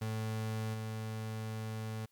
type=tone with level steps; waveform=35% pulse; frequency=110 Hz; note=A2; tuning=in tune; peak=-33 / -36 dBFS; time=0.01-2.06 s; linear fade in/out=10 ms; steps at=0.73 s; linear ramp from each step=20 ms; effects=white hiss -75 dBFS RMS until 2.11 s